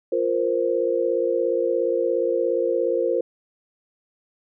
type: chord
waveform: sine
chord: F suspended fourth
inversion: none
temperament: equal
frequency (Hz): 349.2 / 466.2 / 523.3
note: F4 / Bb4 / C5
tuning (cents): 0 / 0 / 0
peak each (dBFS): -25 / -23 / -23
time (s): 0.12-3.21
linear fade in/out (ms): 5
effects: none